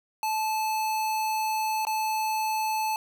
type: tone with dropouts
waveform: square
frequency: 870 Hz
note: A5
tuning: 20 cents flat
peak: -26 dBFS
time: 0.23-2.96 s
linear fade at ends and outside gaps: 1 ms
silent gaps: 1.851-1.869 s
effects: none